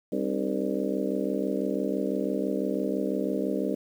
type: harmonic tone with a mistuned harmonic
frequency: 66 Hz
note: C2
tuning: 16 cents sharp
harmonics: 3 / 4 / 5 / 6 / 7 / 8 / 9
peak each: -32 / -32 / -32 / -34 / -33 / -36 / -36 dBFS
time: 0.12-3.75 s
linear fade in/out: 5 ms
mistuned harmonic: 5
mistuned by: -120 cents
effects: 9-bit